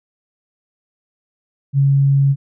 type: tone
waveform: sine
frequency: 138.59 Hz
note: C#3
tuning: in tune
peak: -10 dBFS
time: 1.73-2.36 s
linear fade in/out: 50 ms
effects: none